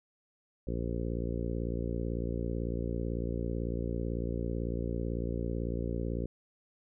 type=harmonic tone; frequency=58 Hz; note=A#1; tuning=8 cents flat; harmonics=1 / 2 / 3 / 4 / 5 / 6 / 7 / 8 / 9; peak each=-35 / -38 / -40 / -41 / -42 / -43 / -43 / -44 / -45 dBFS; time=0.67-6.26 s; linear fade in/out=5 ms; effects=none